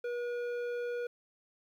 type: tone with low-pass filter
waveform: square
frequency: 482.2 Hz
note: B4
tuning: 41 cents flat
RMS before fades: -36 dBFS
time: 0.04-1.07 s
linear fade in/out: 5 ms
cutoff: 1800 Hz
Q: 0.7
effects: 11-bit